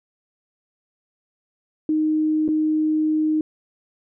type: tone with dropouts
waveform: sine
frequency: 310 Hz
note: D#4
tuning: 6 cents flat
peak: -17 dBFS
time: 1.89-3.41 s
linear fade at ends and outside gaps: 2 ms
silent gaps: 2.48-2.487 s
effects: none